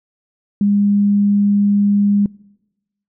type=tone; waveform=sine; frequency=203.1 Hz; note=G#3; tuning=38 cents flat; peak=-11 dBFS; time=0.61-2.26 s; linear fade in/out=2 ms; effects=noise-tail reverb RT60 1.0 s tail -24 dB re dry